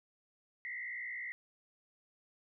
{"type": "tone with frequency modulation", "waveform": "sine", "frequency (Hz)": 2000, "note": "B6", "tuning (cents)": 21, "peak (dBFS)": -39, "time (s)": [0.65, 1.32], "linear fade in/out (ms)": 0, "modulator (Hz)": 60.7, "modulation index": 1.8, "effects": []}